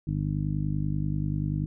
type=harmonic tone; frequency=50.3 Hz; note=G1; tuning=45 cents sharp; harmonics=1 / 2 / 3 / 4 / 5 / 6; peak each=-34 / -33 / -28 / -36 / -37 / -37 dBFS; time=0.07-1.66 s; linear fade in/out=5 ms; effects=none